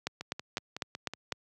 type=two click trains; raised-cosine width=0.2 ms; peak=-21 / -14 dBFS; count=7 / 6; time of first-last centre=0.21-1.321 / 0.07-1.323 s; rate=5.4 / 3.99 Hz; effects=high-pass 100 Hz 12 dB/octave